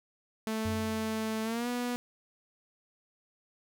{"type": "tone with pitch glide", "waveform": "sawtooth", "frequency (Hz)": [220, 244.1], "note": ["A3", "B3"], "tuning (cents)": [0, -20], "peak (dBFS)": -27, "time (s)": [0.47, 1.96], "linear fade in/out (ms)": 0, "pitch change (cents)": 180, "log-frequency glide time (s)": [1.43, 1.68]}
{"type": "tone with exponential decay", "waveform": "triangle", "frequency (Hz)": 92.8, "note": "F#2", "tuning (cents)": 6, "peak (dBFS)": -30, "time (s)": [0.65, 1.8], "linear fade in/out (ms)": 5, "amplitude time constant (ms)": 250}
{"effects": []}